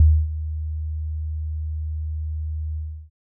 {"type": "tone with ADSR envelope", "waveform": "sine", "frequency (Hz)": 77.6, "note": "D#2", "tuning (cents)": -4, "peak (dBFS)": -8, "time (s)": [0, 3.1], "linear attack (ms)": 3, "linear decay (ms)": 270, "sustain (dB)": -16, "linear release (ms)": 340, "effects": []}